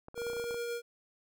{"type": "clicks", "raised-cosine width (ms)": 1, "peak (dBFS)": -32, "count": 12, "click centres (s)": [0.084, 0.144, 0.178, 0.218, 0.267, 0.3, 0.333, 0.367, 0.398, 0.441, 0.509, 0.544]}
{"type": "tone with tremolo", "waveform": "square", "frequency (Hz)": 472.9, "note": "A#4", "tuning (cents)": 25, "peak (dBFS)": -34, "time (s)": [0.15, 0.82], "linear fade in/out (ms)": 50, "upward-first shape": "triangle", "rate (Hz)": 9.2, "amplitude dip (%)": 25}
{"effects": []}